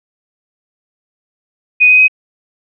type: tone with pitch steps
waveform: sine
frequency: 2489 / 2506 / 2524 Hz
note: D#7 / D#7 / D#7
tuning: 0 / +12 / +24 cents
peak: -4 dBFS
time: 1.8-2.082 s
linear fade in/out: 20 ms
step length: 94 ms
effects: none